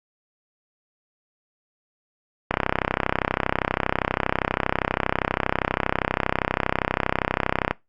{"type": "click train", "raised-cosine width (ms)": 0.5, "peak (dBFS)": -4, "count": 170, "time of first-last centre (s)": [2.51, 7.71], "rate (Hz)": 32.5, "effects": ["noise-tail reverb RT60 0.2 s tail -22 dB re dry", "Opus 48 kbps"]}